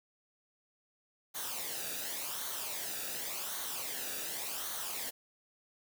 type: noise with flanger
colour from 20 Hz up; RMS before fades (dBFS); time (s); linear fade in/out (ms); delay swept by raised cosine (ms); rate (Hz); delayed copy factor
white; -39; 1.34-5.11; 20; 0.39 to 0.96; 0.89; -0.6
effects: none